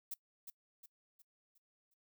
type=noise with echo; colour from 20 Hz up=violet; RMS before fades=-42 dBFS; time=0.11-0.14 s; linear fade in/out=5 ms; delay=360 ms; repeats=5; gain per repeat=-7 dB; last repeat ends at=1.94 s; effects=noise-tail reverb RT60 0.1 s tail -22 dB re dry